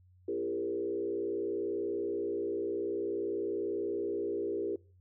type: tone with frequency modulation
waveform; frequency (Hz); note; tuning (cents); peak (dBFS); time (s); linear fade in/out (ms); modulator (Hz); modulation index
sine; 400; G4; +35; -31; 0.28-4.76; 5; 60.5; 1.2
effects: noise-tail reverb RT60 0.4 s tail -23 dB re dry + added 91 Hz sine -59 dBFS peak until 5 s